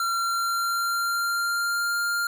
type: tone with pitch glide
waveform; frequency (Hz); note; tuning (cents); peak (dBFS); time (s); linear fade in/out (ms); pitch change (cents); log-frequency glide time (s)
square; 1369 to 1400.2; F6 to F6; -35 to +4; -24; 0-2.27; 2; +39; 0.13-1.99
effects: none